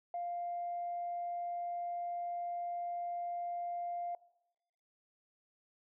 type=tone; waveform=sine; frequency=698.5 Hz; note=F5; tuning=in tune; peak=-35 dBFS; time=0.14-4.15 s; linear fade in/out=2 ms; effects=noise-tail reverb RT60 0.9 s tail -21 dB re dry + tanh soft clip ceiling -31 dBFS